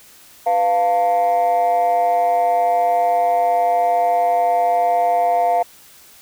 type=tone with amplitude modulation; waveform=sine; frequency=698.5 Hz; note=F5; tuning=in tune; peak=-8 dBFS; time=0.46-5.63 s; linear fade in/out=10 ms; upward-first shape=sine; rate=201 Hz; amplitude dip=85%; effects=tanh soft clip ceiling -9 dBFS + white hiss -46 dBFS RMS until 6.21 s